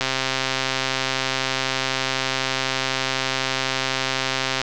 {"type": "click train", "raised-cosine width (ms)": 0.2, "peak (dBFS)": -4, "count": 609, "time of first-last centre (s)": [0.01, 4.616], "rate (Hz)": 132, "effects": ["low-pass 7000 Hz 12 dB/octave", "7-bit"]}